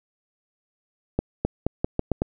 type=accelerating click train; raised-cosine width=2 ms; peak=-8 dBFS; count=7; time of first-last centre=1.19-2.219 s; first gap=260 ms; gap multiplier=0.83; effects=none